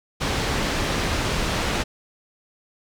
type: low-pass noise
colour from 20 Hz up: pink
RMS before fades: -24 dBFS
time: 0.2-1.84 s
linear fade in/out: 20 ms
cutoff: 5500 Hz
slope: 12 dB/octave
effects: none